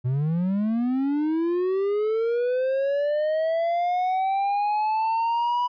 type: linear sweep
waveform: triangle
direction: up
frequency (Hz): 120.7 to 985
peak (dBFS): -19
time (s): 0.04-5.68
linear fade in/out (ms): 20
effects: resampled to 11025 Hz